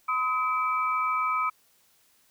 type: tone cluster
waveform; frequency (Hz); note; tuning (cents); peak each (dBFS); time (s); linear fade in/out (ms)
sine; 1015 / 1268 / 2318; B5 / D#6 / D7; +47 / +32 / -23; -31 / -25 / -33; 0.08-1.5; 10
effects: white hiss -64 dBFS RMS until 2.3 s